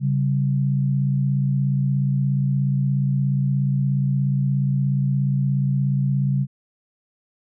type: tone pair together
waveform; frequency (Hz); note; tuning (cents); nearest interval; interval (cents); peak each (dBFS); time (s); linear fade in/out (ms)
sine; 137.4 / 194.31; C#3 / G3; -15 / -15; tritone; 600; -18 / -25; 0-6.47; 50
effects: none